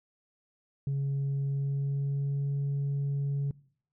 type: tone with pitch glide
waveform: sine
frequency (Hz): 138.59 to 140.44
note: C#3 to C#3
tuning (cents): 0 to +23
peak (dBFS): -25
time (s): 0.87-3.51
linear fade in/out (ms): 2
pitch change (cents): +23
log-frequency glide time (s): 1.44-2.48
effects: noise-tail reverb RT60 0.6 s tail -23 dB re dry + tanh soft clip ceiling -26 dBFS